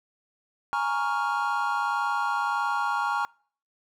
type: chord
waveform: triangle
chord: Bb minor seventh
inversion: third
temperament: equal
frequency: 830.6 / 932.3 / 1108.7 / 1396.9 Hz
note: Ab5 / Bb5 / Db6 / F6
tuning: 0 / 0 / 0 / 0 cents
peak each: -28 dBFS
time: 0.73-3.25 s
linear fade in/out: 0 ms
effects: noise-tail reverb RT60 0.5 s tail -26 dB re dry